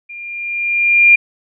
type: tone with level ramp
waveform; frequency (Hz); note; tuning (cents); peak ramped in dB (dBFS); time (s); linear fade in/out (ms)
sine; 2400; D7; +37; -29 to -3; 0.09-1.16; 10
effects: none